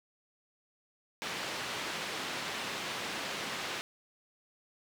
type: band-pass noise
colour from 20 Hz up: white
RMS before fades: -38 dBFS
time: 1.22-3.81 s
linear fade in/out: 0 ms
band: 140 to 3400 Hz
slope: 12 dB/octave
effects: none